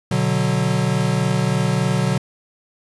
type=chord; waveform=square; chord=B minor; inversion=none; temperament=equal; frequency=123.47 / 146.83 / 185 Hz; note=B2 / D3 / F#3; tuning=0 / 0 / 0 cents; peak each=-22 dBFS; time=0.11-2.18 s; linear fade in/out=5 ms; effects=resampled to 24000 Hz + 8-bit